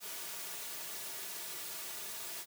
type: noise with comb filter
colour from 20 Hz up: white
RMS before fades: -43 dBFS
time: 0-2.46 s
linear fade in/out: 50 ms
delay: 3.8 ms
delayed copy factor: -0.7
effects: high-pass 200 Hz 12 dB/octave